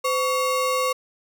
square ring-modulated tone, 819 Hz, G#5, 24 cents flat, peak -18 dBFS, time 0.04-0.93 s, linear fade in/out 10 ms, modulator 306 Hz, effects none

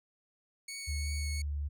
15% pulse tone with vibrato, 2217 Hz, C#7, in tune, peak -33 dBFS, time 0.68-1.42 s, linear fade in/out 5 ms, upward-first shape triangle, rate 2.8 Hz, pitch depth 16 cents each way
sine tone with pitch glide, 73.4 to 72.43 Hz, D2 to D2, 0 to -23 cents, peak -32 dBFS, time 0.87-1.69 s, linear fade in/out 20 ms, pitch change -23 cents, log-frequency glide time 1.43-1.5 s
effects none

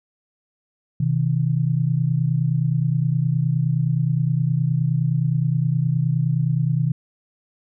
sine tone pair together, 128.69 / 158.3 Hz, C3 / D#3, -28 / +30 cents, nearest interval major third, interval 358 cents, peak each -20 dBFS, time 1-6.92 s, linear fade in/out 5 ms, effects none

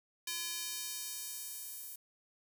square tone with high-pass filter sweep, 341 Hz, F4, 41 cents flat, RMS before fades -42 dBFS, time 0.27-1.96 s, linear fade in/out 5 ms, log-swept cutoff 3200 to 12000 Hz, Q 0.74, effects 10-bit

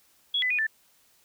sine tone with pitch steps, 3352 / 2004 / 2464 / 1766 Hz, G#7 / B6 / D#7 / A6, +15 / +25 / -17 / +6 cents, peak -23 dBFS, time 0.34-0.668 s, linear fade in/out 5 ms, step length 82 ms, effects white hiss -63 dBFS RMS until 1.24 s

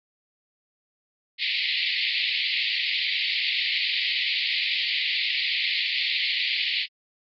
pink band-pass noise, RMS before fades -26 dBFS, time 1.38-6.87 s, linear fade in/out 50 ms, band 2000 to 4600 Hz, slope 96 dB/octave, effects AAC 32 kbps

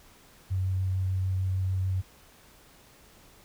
sine tone with vibrato, 93.9 Hz, F#2, 26 cents sharp, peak -25 dBFS, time 0.5-2.02 s, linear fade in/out 20 ms, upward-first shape triangle, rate 6.7 Hz, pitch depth 10 cents each way, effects pink hiss -56 dBFS RMS until 3.44 s

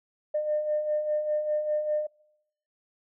sine beating tone pair, 600 / 605 Hz, D5 / D#5, +37 / -49 cents, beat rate 5 Hz, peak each -33 / -25 dBFS, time 0.34-2.07 s, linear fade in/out 10 ms, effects noise-tail reverb RT60 0.8 s tail -25 dB re dry + tanh soft clip ceiling -18 dBFS

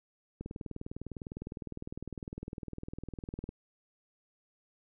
click train, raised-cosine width 3 ms, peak -27 dBFS, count 62, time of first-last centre 0.41-3.491 s, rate 19.8 Hz, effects none

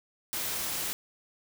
white noise, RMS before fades -33 dBFS, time 0.33-0.93 s, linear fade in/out 0 ms, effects none

